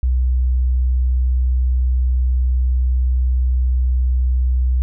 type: tone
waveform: sine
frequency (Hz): 62.9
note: B1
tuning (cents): +32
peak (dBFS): -13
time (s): 0.03-4.82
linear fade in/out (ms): 0
effects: none